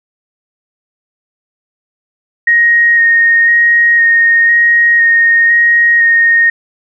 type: tone with vibrato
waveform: sine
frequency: 1864.7 Hz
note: A#6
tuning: in tune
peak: -5 dBFS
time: 2.47-6.5 s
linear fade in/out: 5 ms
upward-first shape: square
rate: 0.99 Hz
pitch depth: 11 cents each way
effects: none